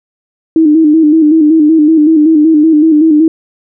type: tone with vibrato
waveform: sine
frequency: 311.1 Hz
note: D#4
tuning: in tune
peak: -3 dBFS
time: 0.56-3.28 s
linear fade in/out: 2 ms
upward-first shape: square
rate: 5.3 Hz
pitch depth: 62 cents each way
effects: none